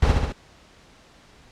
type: noise with echo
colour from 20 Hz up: brown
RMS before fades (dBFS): -18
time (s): 0.02-0.12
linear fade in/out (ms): 5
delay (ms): 68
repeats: 3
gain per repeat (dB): -3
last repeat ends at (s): 0.324
effects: pink hiss -52 dBFS RMS until 1.51 s + low-pass 6000 Hz 12 dB/octave